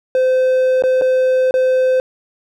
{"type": "tone with dropouts", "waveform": "triangle", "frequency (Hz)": 515, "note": "C5", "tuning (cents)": -28, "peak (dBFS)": -9, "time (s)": [0.15, 2], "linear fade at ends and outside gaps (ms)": 1, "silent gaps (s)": [[0.823, 0.837], [1.013, 1.019], [1.51, 1.54]], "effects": []}